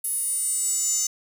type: tone with high-pass filter sweep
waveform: square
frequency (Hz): 415.3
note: G#4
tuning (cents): 0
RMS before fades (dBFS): -25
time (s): 0.04-1.07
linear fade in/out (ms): 5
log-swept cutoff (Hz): 11000 to 6500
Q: 8.8
effects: none

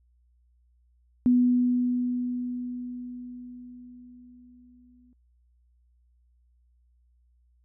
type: tone with exponential decay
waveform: sine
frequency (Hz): 246.9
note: B3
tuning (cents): 0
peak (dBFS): -16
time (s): 1.26-5.13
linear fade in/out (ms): 0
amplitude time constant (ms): 840
effects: noise-tail reverb RT60 0.1 s tail -26 dB re dry + added 60 Hz sine -61 dBFS peak until 7.64 s

